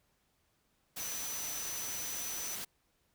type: tone in noise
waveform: sine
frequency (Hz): 6000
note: F#8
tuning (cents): +23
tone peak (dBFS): -40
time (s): 0.99-2.56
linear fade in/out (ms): 10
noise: white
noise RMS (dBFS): -41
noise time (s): 0.96-2.65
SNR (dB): -2
effects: pink hiss -75 dBFS RMS until 3.14 s